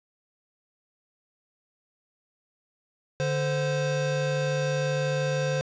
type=tone pair together; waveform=square; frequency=146.83 / 520.7 Hz; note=D3 / C5; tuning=0 / -8 cents; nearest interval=octave + minor seventh; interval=2192 cents; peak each=-28 dBFS; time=3.2-5.61 s; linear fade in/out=0 ms; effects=resampled to 16000 Hz + 8-bit